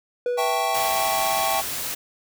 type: tone with exponential decay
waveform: triangle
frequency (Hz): 489.1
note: B4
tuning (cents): -17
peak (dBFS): -18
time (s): 0.26-1.51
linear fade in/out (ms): 2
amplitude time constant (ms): 270
type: chord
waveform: square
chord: A dominant seventh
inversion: second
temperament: equal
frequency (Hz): 659.3 / 784 / 880 / 1108.7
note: E5 / G5 / A5 / C#6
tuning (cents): 0 / 0 / 0 / 0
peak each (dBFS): -28 / -25 / -31 / -29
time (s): 0.37-1.62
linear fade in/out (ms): 20
type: noise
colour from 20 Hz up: white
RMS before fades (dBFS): -29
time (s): 0.74-1.95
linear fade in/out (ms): 10
effects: none